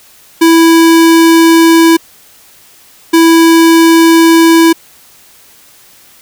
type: tone pair in turn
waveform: square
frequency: 329.6 / 329.6 Hz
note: E4 / E4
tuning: 0 / 0 cents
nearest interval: unison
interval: 0 cents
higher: neither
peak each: -3 dBFS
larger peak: neither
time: 0.41-1.97 / 3.13-4.73 s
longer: second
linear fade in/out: 10 ms
effects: white hiss -41 dBFS RMS until 6.21 s